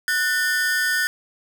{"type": "ring-modulated tone", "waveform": "45% pulse", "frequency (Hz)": 1639, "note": "G#6", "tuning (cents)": -23, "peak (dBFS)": -16, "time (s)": [0.08, 1.07], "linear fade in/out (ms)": 0, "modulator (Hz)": 159, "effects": []}